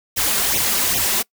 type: noise with flanger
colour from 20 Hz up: white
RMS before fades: -19 dBFS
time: 0.16-1.23 s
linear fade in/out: 20 ms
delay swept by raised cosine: 0.31 to 5.21 ms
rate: 2.5 Hz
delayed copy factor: +0.95
effects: noise-tail reverb RT60 0.1 s tail -24 dB re dry